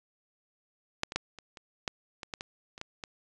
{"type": "clicks", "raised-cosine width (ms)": 0.2, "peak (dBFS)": [-10, -21, -11, -28, -29, -13, -22, -18, -20, -28, -20, -21], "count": 12, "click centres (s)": [1.034, 1.121, 1.16, 1.387, 1.572, 1.878, 2.232, 2.338, 2.409, 2.779, 2.814, 3.038], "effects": ["resampled to 22050 Hz"]}